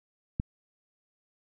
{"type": "click", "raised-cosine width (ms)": 5, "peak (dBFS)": -16, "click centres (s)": 0.399, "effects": []}